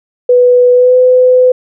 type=tone with pitch glide; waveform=sine; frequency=493.9 to 505.2 Hz; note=B4 to B4; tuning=0 to +39 cents; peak=-3 dBFS; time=0.29-1.52 s; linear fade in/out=5 ms; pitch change=+39 cents; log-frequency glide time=0.73-0.96 s; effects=none

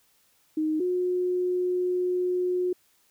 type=tone pair in turn; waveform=sine; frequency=311.1 / 361.5 Hz; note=D#4 / F#4; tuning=0 / -40 cents; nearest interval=minor third; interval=260 cents; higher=second; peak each=-23 dBFS; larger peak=neither; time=0.57-0.8 / 0.8-2.73 s; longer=second; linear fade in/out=5 ms; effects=white hiss -65 dBFS RMS until 3.1 s

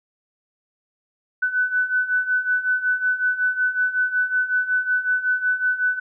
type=beating tone pair; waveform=sine; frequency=1496 / 1501.4 Hz; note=F#6 / F#6; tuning=+19 / +25 cents; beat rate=5.4 Hz; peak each=-24 / -20 dBFS; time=1.42-6 s; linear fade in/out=10 ms; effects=none

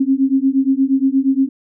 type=beating tone pair; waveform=sine; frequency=264.6 / 273.1 Hz; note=C4 / C#4; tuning=+20 / -26 cents; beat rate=8.5 Hz; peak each=-15 dBFS; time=0-1.49 s; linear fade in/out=10 ms; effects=none

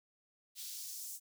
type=noise with high-pass filter sweep; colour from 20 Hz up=white; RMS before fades=-45 dBFS; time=0.55-1.2 s; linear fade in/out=50 ms; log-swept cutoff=3700 to 7500 Hz; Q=1.5; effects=none

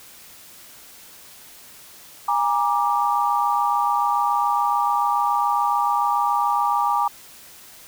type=tone cluster; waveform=sine; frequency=819 / 946 / 1178 Hz; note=G#5 / A#5 / D6; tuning=-24 / +25 / +5 cents; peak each=-22 dBFS; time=2.28-7.08 s; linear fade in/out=5 ms; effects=white hiss -45 dBFS RMS until 7.87 s

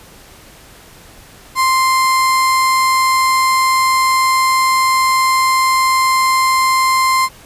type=tone; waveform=35% pulse; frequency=1046.5 Hz; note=C6; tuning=in tune; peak=-9 dBFS; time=1.55-7.29 s; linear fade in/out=50 ms; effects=pink hiss -41 dBFS RMS until 7.45 s + resampled to 32000 Hz

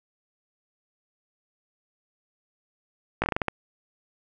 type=slowing click train; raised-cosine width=0.5 ms; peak=-9 dBFS; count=8; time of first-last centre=3.22-3.483 s; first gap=18 ms; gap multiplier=1.24; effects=none

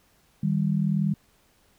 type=tone pair together; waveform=sine; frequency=156.44 / 197.1 Hz; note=D#3 / G3; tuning=+10 / +10 cents; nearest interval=major third; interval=400 cents; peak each=-24 dBFS; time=0.43-1.14 s; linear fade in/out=5 ms; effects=pink hiss -63 dBFS RMS until 1.78 s

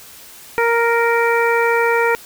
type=harmonic tone; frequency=466.2 Hz; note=A#4; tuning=in tune; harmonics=1 / 2 / 3 / 4 / 5; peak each=-16 / -19 / -21 / -22 / -23 dBFS; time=0.58-2.15 s; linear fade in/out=0 ms; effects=white hiss -40 dBFS RMS until 2.25 s

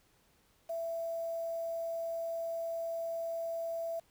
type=tone with quantisation; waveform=sine; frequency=665 Hz; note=E5; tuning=15 cents sharp; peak=-34 dBFS; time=0.69-4 s; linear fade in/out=10 ms; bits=9; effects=pink hiss -69 dBFS RMS until 4.1 s

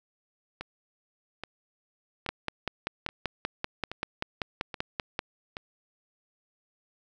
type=two click trains; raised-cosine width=0.3 ms; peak=-20 / -13 dBFS; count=7 / 16; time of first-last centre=0.61-5.569 / 2.29-5.191 s; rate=1.21 / 5.17 Hz; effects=none

